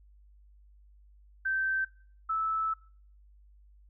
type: tone pair in turn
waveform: sine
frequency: 1553 / 1310.4 Hz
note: G6 / E6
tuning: -17 / -11 cents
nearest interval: minor third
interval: 294 cents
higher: first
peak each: -27 dBFS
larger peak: neither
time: 1.45-1.85 / 2.29-2.74 s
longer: second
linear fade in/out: 10 ms
effects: noise-tail reverb RT60 0.5 s tail -22 dB re dry + added 50 Hz sine -55 dBFS peak until 3.89 s

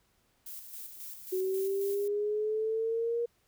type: noise with tremolo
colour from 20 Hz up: violet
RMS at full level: -43 dBFS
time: 0.46-2.08 s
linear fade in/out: 5 ms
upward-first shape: square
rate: 3.7 Hz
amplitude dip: 45%
type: exponential sweep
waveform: sine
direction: up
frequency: 371.4 to 474.3 Hz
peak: -28 dBFS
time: 1.32-3.26 s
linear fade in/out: 10 ms
effects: pink hiss -71 dBFS RMS until 3.47 s

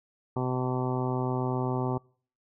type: harmonic tone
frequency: 127.3 Hz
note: C3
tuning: 47 cents flat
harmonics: 1 / 2 / 3 / 4 / 5 / 6 / 7 / 8 / 9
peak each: -30 / -33 / -33 / -40 / -40 / -39 / -37 / -43 / -41 dBFS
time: 0.36-1.98 s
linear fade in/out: 5 ms
effects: noise-tail reverb RT60 0.5 s tail -26 dB re dry

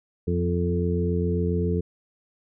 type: harmonic tone with a mistuned harmonic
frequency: 87.31 Hz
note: F2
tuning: in tune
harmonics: 1 / 2 / 3 / 4 / 5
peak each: -25 / -26 / -34 / -32 / -28 dBFS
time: 0.27-1.81 s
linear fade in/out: 10 ms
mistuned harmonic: 3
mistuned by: -22 cents
effects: none

